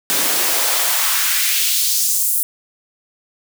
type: noise with high-pass filter sweep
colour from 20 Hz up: white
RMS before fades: -17 dBFS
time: 0.1-2.43 s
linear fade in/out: 0 ms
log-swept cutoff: 200 to 11000 Hz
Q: 1.3
effects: none